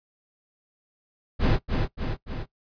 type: noise with echo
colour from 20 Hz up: brown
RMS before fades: -19 dBFS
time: 1.39-1.59 s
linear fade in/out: 50 ms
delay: 290 ms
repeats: 3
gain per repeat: -4 dB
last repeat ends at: 2.46 s
effects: noise-tail reverb RT60 0.1 s tail -18 dB re dry + resampled to 11025 Hz